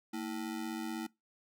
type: ring-modulated tone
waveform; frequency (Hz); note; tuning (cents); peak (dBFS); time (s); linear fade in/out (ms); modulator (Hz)
square; 275.1; C#4; -13; -34; 0.13-1.07; 10; 48
effects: noise-tail reverb RT60 0.2 s tail -22 dB re dry